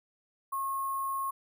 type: tone with sample-and-hold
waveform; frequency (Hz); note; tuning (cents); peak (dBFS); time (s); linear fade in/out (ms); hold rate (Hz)
sine; 1083; C#6; -41; -30; 0.52-1.31; 10; 11025
effects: none